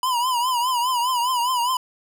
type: tone with vibrato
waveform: square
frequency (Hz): 987.8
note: B5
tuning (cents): 0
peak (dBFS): -20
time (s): 0.03-1.77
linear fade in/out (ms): 2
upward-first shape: triangle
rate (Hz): 4.9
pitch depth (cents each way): 110
effects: none